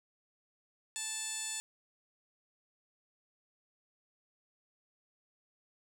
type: tone with band-pass filter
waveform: 15% pulse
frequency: 880 Hz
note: A5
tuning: in tune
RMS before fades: -39 dBFS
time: 0.96-1.6 s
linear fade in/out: 0 ms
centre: 6900 Hz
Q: 3.3
effects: 11-bit